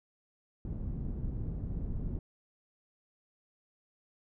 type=low-pass noise; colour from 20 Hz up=pink; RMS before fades=-36 dBFS; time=0.65-2.19 s; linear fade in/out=2 ms; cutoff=200 Hz; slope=12 dB/octave; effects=none